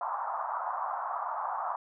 white band-pass noise, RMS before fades -34 dBFS, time 0.01-1.76 s, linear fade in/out 2 ms, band 710 to 1200 Hz, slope 48 dB/octave, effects none

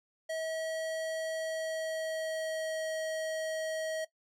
square tone with pitch glide, 642 to 635.4 Hz, E5 to D#5, -46 to +36 cents, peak -34 dBFS, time 0.29-4.05 s, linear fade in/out 10 ms, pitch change -18 cents, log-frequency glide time 1.36-2.88 s, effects noise-tail reverb RT60 0.1 s tail -17 dB re dry + low-pass 11000 Hz 12 dB/octave

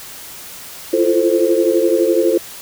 sine chord, F major seventh, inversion third, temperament equal with one note detuned, 337.3 / 349.2 / 440 / 523.3 Hz, E4 / F4 / A4 / C5, +40 / 0 / 0 / 0 cents, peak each -17 dBFS, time 0.93-2.38 s, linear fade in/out 5 ms, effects white hiss -34 dBFS RMS until 2.61 s

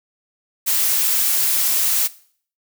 blue noise, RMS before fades -18 dBFS, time 0.66-2.08 s, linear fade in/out 20 ms, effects noise-tail reverb RT60 0.5 s tail -18 dB re dry

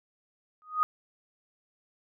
sine tone with exponential growth, 1244.5 Hz, D#6, in tune, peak -18 dBFS, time 0.62-0.83 s, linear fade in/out 0 ms, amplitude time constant 44 ms, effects none

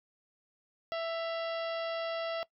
harmonic tone with a mistuned harmonic, 662 Hz, E5, 7 cents sharp, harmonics 1 / 2 / 3 / 4 / 5 / 6 / 7 / 8, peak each -33 / -41 / -45 / -46 / -47 / -52 / -51 / -54 dBFS, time 0.92-2.43 s, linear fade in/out 0 ms, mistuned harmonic 4, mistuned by +75 cents, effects noise-tail reverb RT60 0.1 s tail -20 dB re dry

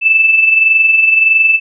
sine tone with amplitude modulation, 2637 Hz, E7, in tune, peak -4 dBFS, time 0.01-1.6 s, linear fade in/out 50 ms, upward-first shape sine, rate 21.6 Hz, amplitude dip 50%, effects none

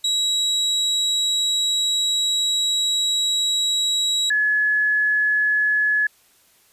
35% pulse / sine tone pair in turn, 3871 / 1703.5 Hz, B7 / G#6, -35 / +44 cents, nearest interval octave + major second, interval 1421 cents, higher first, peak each -16 dBFS, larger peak neither, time 0.04-4.3 / 4.3-6.07 s, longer first, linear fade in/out 5 ms, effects white hiss -57 dBFS RMS until 6.72 s + resampled to 32000 Hz

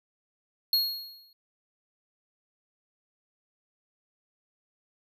square tone with exponential decay, 4300 Hz, C8, 47 cents sharp, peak -20 dBFS, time 0.73-1.33 s, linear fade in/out 2 ms, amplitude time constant 130 ms, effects none

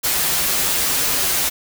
white noise with comb filter, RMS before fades -19 dBFS, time 0.03-1.5 s, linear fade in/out 20 ms, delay 9.4 ms, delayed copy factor -0.55, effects none

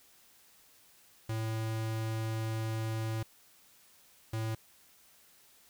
square tone bursts at uneven times, 111.2 Hz, A2, 19 cents sharp, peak -33 dBFS, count 2, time 1.29-3.23 / 4.33-4.55 s, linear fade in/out 5 ms, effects white hiss -62 dBFS RMS until 5.69 s

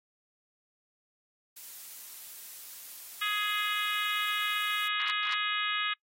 blue noise, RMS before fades -45 dBFS, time 1.56-4.88 s, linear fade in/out 10 ms
harmonic tone, 417.7 Hz, G#4, 10 cents sharp, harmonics 3 / 4 / 5 / 6 / 7 / 8 / 9, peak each -34 / -35 / -36 / -37 / -37 / -38 / -39 dBFS, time 3.21-5.94 s, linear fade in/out 10 ms
effects noise-tail reverb RT60 0.1 s tail -26 dB re dry + AAC 48 kbps

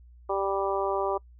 harmonic tone, 196 Hz, G3, in tune, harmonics 2 / 3 / 4 / 5 / 6, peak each -29 / -31 / -32 / -33 / -34 dBFS, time 0.29-1.18 s, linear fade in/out 10 ms, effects noise-tail reverb RT60 0.1 s tail -25 dB re dry + added 60 Hz sine -49 dBFS peak until 1.39 s

